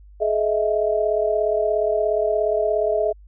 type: tone cluster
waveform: sine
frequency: 424.1 / 625 / 662 Hz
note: G#4 / D#5 / E5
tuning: +36 / +8 / +7 cents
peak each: -22 dBFS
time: 0.2-3.13 s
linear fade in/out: 20 ms
effects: added 50 Hz sine -43 dBFS peak until 3.27 s